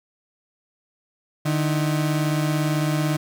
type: tone pair together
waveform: 35% pulse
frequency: 151.02 / 320 Hz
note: D3 / D#4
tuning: +49 / +49 cents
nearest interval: octave + minor second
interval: 1300 cents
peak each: -19 / -26 dBFS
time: 1.45-3.17 s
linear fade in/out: 10 ms
effects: none